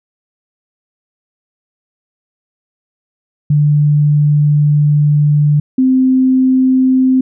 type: tone pair in turn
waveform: sine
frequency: 147.8 / 259.5 Hz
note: D3 / C4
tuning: +11 / -14 cents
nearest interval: minor seventh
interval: 975 cents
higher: second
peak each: -7 dBFS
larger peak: neither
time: 3.5-5.6 / 5.78-7.21 s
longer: first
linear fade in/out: 5 ms
effects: none